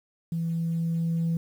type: tone with level ramp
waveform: sine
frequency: 166 Hz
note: E3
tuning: 12 cents sharp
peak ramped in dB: -25 to -21 dBFS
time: 0.32-1.37 s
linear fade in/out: 2 ms
effects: tanh soft clip ceiling -21 dBFS + 9-bit